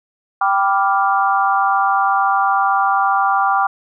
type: chord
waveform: sine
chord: G dominant seventh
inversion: none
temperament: equal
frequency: 784 / 987.8 / 1174.7 / 1396.9 Hz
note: G5 / B5 / D6 / F6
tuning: 0 / 0 / 0 / 0 cents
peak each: -16 / -22 / -17 / -21 dBFS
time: 0.41-3.67 s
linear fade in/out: 5 ms
effects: none